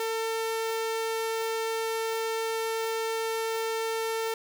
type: tone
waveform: sawtooth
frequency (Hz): 449.3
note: A4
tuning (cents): +36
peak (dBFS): -24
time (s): 0-4.34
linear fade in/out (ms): 2
effects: none